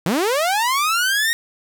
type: linear sweep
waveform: sawtooth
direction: up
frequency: 150 to 1881 Hz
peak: -13 dBFS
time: 0.06-1.33 s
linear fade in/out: 0 ms
effects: 8-bit